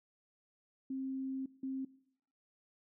sine tone bursts at uneven times, 265.5 Hz, C4, 25 cents sharp, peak -36 dBFS, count 2, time 0.9-1.46 / 1.63-1.85 s, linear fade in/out 5 ms, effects noise-tail reverb RT60 0.7 s tail -20 dB re dry

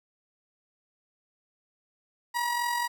30% pulse tone with amplitude modulation, 959 Hz, A#5, 49 cents sharp, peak -22 dBFS, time 2.34-2.88 s, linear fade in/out 20 ms, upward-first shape sine, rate 43.9 Hz, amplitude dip 45%, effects none

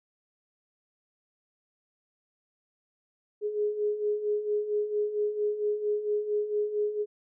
sine beating tone pair, 415.3 / 419.7 Hz, G#4 / G#4, 0 / +18 cents, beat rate 4.4 Hz, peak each -33 / -27 dBFS, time 3.41-7.06 s, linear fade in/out 50 ms, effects none

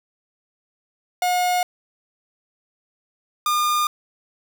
45% pulse tone pair in turn, 720 / 1210.9 Hz, F#5 / D#6, -47 / -47 cents, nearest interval major sixth, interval 900 cents, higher second, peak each -18 dBFS, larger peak neither, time 1.22-1.63 / 3.46-3.87 s, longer neither, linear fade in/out 2 ms, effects none

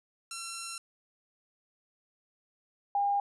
5% pulse / sine tone pair in turn, 1356 / 806.3 Hz, E6 / G5, +49 / +49 cents, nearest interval major sixth, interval 900 cents, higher first, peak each -25 dBFS, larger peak neither, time 0.31-0.78 / 2.95-3.2 s, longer first, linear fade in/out 2 ms, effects resampled to 24000 Hz

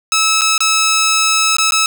10% pulse tone with dropouts, 1300 Hz, E6, 24 cents flat, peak -3 dBFS, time 0.12-1.86 s, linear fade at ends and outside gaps 1 ms, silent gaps 0.411-0.417 / 0.579-0.605 / 1.568-1.584 / 1.708-1.721 s, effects none

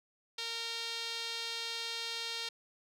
sawtooth tone with band-pass filter, 460.9 Hz, A#4, 20 cents flat, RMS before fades -39 dBFS, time 0.38-2.49 s, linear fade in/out 5 ms, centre 4000 Hz, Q 2.4, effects none

